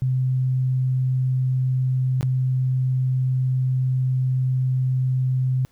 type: tone with dropouts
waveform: sine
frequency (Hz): 129.1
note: C3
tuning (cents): -23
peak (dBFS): -18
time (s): 0.02-5.65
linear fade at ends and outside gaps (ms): 0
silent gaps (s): 2.21-2.229
effects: pink hiss -62 dBFS RMS until 5.71 s